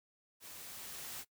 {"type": "noise with level ramp", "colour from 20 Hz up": "white", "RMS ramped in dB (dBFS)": [-51, -44], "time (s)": [0.4, 1.25], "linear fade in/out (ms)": 50, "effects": ["noise-tail reverb RT60 0.1 s tail -20 dB re dry"]}